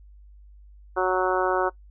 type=harmonic tone; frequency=185 Hz; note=F#3; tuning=in tune; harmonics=2 / 3 / 4 / 5 / 6 / 7 / 8; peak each=-25 / -27 / -28 / -29 / -30 / -30 / -31 dBFS; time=0.96-1.7 s; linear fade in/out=20 ms; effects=noise-tail reverb RT60 0.1 s tail -20 dB re dry + added 50 Hz sine -46 dBFS peak until 1.9 s